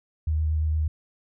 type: tone with vibrato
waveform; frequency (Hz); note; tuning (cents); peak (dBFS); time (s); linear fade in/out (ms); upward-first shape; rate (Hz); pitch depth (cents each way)
sine; 77.78; D#2; 0; -21; 0.27-0.88; 5; sine; 8.6; 17
effects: none